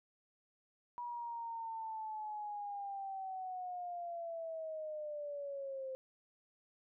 sine linear sweep, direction down, 968 to 521 Hz, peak -40 dBFS, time 0.98-5.95 s, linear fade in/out 0 ms, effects none

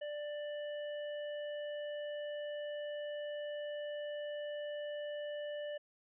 harmonic tone, 590 Hz, D5, 8 cents sharp, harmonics 1 / 3 / 5, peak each -39 / -51 / -53 dBFS, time 0.01-5.78 s, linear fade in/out 10 ms, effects none

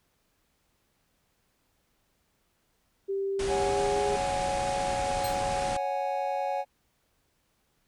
sine tone with pitch glide, 392 to 409.8 Hz, G4 to G#4, 0 to -23 cents, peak -27 dBFS, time 3.08-4.17 s, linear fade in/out 20 ms, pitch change +77 cents, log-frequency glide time 3.42-4.01 s
pink low-pass noise, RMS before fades -36 dBFS, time 3.39-5.77 s, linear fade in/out 5 ms, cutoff 10000 Hz, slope 96 dB/octave
triangle chord, C# suspended fourth, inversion none, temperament equal, 554.4 / 740 / 830.6 Hz, C#5 / F#5 / G#5, 0 / 0 / 0 cents, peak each -30 dBFS, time 3.47-6.65 s, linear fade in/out 50 ms
15% pulse tone with exponential decay, 4142 Hz, C8, 18 cents flat, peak -27 dBFS, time 5.24-5.42 s, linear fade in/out 5 ms, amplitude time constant 37 ms
effects pink hiss -72 dBFS RMS until 7.87 s

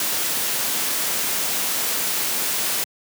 white noise, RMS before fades -23 dBFS, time 0-2.84 s, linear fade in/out 2 ms, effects high-pass 150 Hz 12 dB/octave

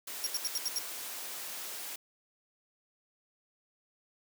white noise, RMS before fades -41 dBFS, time 0.07-1.96 s, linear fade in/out 5 ms
sawtooth tone bursts, 5580 Hz, F8, 2 cents flat, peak -27 dBFS, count 6, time 0.24-0.785 s, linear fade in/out 0 ms, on 25 ms, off 79 ms
effects high-pass 300 Hz 12 dB/octave

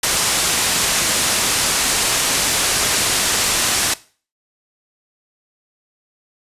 white low-pass noise, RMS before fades -18 dBFS, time 0.03-3.94 s, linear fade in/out 5 ms, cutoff 10000 Hz, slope 24 dB/octave, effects noise-tail reverb RT60 0.4 s tail -19 dB re dry + resampled to 32000 Hz

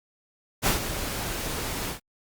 pink noise with ADSR envelope, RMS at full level -21 dBFS, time 0.62-2 s, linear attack 48 ms, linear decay 120 ms, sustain -10 dB, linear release 110 ms, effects Opus 48 kbps

